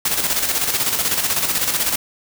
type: noise with tremolo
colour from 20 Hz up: white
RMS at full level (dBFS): -18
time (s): 0.05-1.96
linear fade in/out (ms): 5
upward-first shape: square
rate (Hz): 16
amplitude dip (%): 50
effects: none